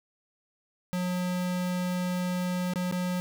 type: tone with dropouts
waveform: square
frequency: 180.4 Hz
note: F#3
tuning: 44 cents flat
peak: -28 dBFS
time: 0.93-3.2 s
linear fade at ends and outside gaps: 0 ms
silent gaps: 2.736-2.758 / 2.913-2.924 s
effects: none